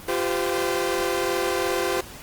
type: chord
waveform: sawtooth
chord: F suspended second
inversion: none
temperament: equal with one note detuned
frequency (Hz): 349.2 / 392 / 511.9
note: F4 / G4 / C5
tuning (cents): 0 / 0 / -38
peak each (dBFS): -23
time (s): 0.08-2.01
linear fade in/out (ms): 5
effects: pink hiss -41 dBFS RMS until 2.22 s + Opus 24 kbps